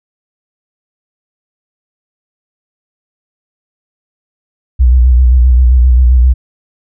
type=tone with vibrato; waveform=sine; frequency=62.2 Hz; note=B1; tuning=13 cents sharp; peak=-3 dBFS; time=4.79-6.34 s; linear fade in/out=20 ms; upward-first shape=square; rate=7.6 Hz; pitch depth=54 cents each way; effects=none